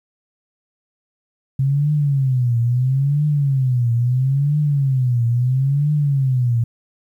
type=tone with vibrato; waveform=sine; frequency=132.6 Hz; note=C3; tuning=23 cents sharp; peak=-14 dBFS; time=1.59-6.64 s; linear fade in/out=5 ms; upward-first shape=triangle; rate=0.75 Hz; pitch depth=230 cents each way; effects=9-bit